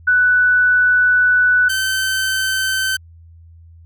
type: tone pair in turn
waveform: sine / sawtooth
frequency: 1487 / 1539.4 Hz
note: F#6 / G6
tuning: +8 / -32 cents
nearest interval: minor second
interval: 60 cents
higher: second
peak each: -10 / -13 dBFS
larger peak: first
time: 0.07-1.69 / 1.69-2.97 s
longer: first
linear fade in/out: 10 ms
effects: added 83 Hz sine -40 dBFS peak until 3.85 s